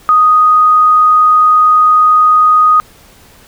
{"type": "tone", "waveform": "sine", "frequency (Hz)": 1244.5, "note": "D#6", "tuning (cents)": 0, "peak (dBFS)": -4, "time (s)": [0.09, 2.8], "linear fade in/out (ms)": 0, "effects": ["pink hiss -42 dBFS RMS until 3.47 s"]}